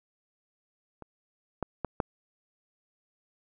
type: clicks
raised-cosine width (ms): 1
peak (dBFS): -29 / -16 / -16 / -12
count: 4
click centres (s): 1.023 / 1.627 / 1.847 / 2.002
effects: none